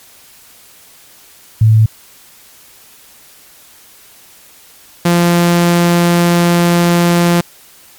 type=tone pair in turn; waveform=sine / sawtooth; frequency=110 / 172.8 Hz; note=A2 / F3; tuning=0 / -18 cents; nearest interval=minor sixth; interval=782 cents; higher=second; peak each=-4 dBFS; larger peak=neither; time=1.61-1.86 / 5.05-7.41 s; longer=second; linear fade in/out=5 ms; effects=white hiss -42 dBFS RMS until 7.98 s + MP3 96 kbps